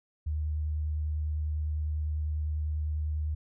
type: tone with vibrato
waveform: sine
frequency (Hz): 76.3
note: D#2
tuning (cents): -33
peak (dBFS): -28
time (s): 0.26-3.35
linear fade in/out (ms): 10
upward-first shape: square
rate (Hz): 10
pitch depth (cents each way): 10
effects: none